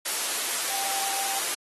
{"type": "tone in noise", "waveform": "sine", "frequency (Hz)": 784, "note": "G5", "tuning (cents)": 0, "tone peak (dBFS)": -34, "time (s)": [0.7, 1.4], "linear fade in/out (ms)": 10, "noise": "white", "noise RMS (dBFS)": -28, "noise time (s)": [0.05, 1.55], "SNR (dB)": -9, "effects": ["high-pass 400 Hz 12 dB/octave", "AAC 32 kbps"]}